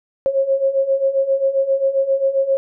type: beating tone pair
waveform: sine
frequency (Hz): 537 / 544.5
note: C5 / C#5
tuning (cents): +45 / -31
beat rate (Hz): 7.5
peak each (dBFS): -20 / -16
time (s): 0.26-2.57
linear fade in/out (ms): 0
effects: none